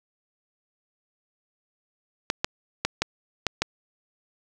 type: clicks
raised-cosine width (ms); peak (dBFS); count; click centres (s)
0.2; -5; 6; 2.301 / 2.445 / 2.85 / 3.02 / 3.467 / 3.62
effects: none